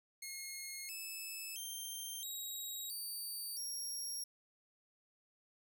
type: tone with pitch steps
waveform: 10% pulse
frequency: 2156 / 2609 / 3157 / 3819 / 4621 / 5592 Hz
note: C#7 / E7 / G7 / A#7 / D8 / F8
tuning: -49 / -18 / +12 / +41 / -29 / +1 cents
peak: -35 dBFS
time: 0.22-4.24 s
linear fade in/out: 5 ms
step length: 670 ms
effects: none